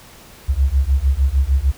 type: beating tone pair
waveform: sine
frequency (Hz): 64.7 / 71.3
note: C2 / C#2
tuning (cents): -19 / +49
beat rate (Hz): 6.6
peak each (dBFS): -16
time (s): 0.48-1.72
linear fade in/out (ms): 20
effects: pink hiss -43 dBFS RMS until 1.77 s